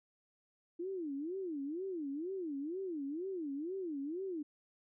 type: tone with vibrato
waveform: sine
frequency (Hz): 326.5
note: E4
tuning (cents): -17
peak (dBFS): -37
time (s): 0.79-4.43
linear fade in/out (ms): 10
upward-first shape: sine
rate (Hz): 2.1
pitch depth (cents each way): 300
effects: none